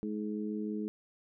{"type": "harmonic tone", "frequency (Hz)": 106, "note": "G#2", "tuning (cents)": 36, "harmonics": [2, 3, 4], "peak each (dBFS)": [-35, -39, -41], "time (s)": [0.03, 0.88], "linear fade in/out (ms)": 0, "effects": []}